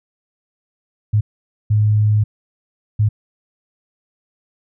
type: tone bursts at uneven times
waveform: sine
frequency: 106.1 Hz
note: G#2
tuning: 38 cents sharp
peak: -11 dBFS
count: 3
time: 1.13-1.21 / 1.7-2.24 / 2.99-3.09 s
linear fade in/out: 10 ms
effects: none